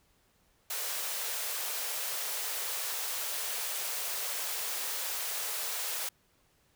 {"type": "high-pass noise", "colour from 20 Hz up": "white", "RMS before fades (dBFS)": -35, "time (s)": [0.7, 6.09], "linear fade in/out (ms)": 5, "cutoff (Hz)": 420, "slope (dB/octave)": 48, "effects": ["pink hiss -69 dBFS RMS until 6.75 s"]}